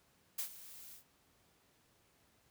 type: noise with ADSR envelope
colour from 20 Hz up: blue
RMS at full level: -37 dBFS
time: 0.38-1.04 s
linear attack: 10 ms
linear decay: 94 ms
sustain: -16 dB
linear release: 110 ms
effects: pink hiss -71 dBFS RMS until 2.5 s + high-pass 60 Hz 12 dB/octave